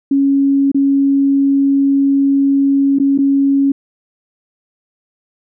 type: tone with dropouts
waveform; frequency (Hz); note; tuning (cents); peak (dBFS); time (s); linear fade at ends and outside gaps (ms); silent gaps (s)
sine; 276.5; C#4; -4; -9; 0.11-3.72; 5; 0.717-0.745 / 2.987-2.998 / 3.178-3.186
effects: none